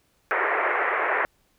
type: band-pass noise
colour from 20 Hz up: white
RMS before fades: -24 dBFS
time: 0.31-1.25 s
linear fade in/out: 0 ms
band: 370 to 2100 Hz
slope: 48 dB/octave
effects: pink hiss -66 dBFS RMS until 1.58 s